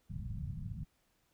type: low-pass noise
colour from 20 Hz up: white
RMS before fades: -41 dBFS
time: 0.09-0.85 s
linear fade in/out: 20 ms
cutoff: 180 Hz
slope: 48 dB/octave
effects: pink hiss -75 dBFS RMS until 1.33 s